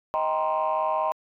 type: chord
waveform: sine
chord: C minor seventh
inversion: first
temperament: just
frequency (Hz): 627.9 / 784.9 / 941.9 / 1046.5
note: Eb5 / G5 / Bb5 / C6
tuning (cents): +16 / +2 / +18 / 0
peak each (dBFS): -26 / -28 / -27 / -27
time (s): 0.14-1.12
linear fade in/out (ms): 0
effects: tanh soft clip ceiling -16 dBFS